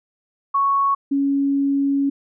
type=tone pair in turn; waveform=sine; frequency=1108.7 / 278.2 Hz; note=C#6 / C#4; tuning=0 / +6 cents; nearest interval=2 octaves; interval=2394 cents; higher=first; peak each=-15 / -16 dBFS; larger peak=first; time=0.54-0.95 / 1.11-2.1 s; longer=second; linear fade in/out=10 ms; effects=none